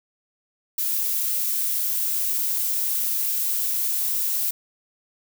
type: noise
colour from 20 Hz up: violet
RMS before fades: -24 dBFS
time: 0.78-4.51 s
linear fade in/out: 5 ms
effects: none